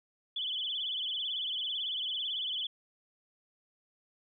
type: tone with vibrato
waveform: sine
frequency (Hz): 3227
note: G7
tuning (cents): +50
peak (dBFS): -32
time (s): 0.36-2.67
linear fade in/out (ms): 5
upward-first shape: sine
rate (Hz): 18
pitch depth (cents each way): 140
effects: none